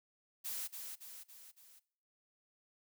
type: noise with echo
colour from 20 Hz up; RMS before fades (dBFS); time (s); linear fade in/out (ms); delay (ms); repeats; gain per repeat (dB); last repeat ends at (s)
blue; -41; 0.44-0.68; 20; 280; 4; -5; 1.8
effects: noise-tail reverb RT60 0.6 s tail -21 dB re dry